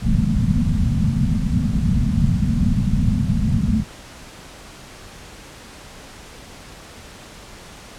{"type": "low-pass noise", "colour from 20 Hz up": "white", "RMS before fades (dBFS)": -18, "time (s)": [0.01, 3.85], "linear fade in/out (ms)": 50, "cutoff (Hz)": 240, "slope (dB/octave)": 96, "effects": ["pink hiss -40 dBFS RMS until 7.98 s", "low-pass 9000 Hz 12 dB/octave"]}